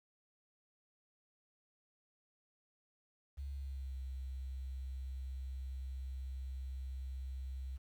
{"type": "tone with pitch glide", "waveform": "sine", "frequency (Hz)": [69.3, 65.41], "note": ["C#2", "C2"], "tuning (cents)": [0, 0], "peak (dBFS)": -40, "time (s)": [3.37, 7.78], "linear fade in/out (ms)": 20, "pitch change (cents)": -100, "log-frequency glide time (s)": [3.5, 3.97], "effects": ["11-bit"]}